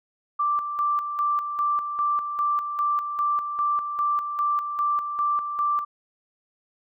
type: tone with tremolo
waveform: sine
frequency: 1174.7 Hz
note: D6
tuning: in tune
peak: -20 dBFS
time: 0.39-5.85 s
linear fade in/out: 10 ms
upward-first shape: square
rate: 2.5 Hz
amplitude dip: 55%
effects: none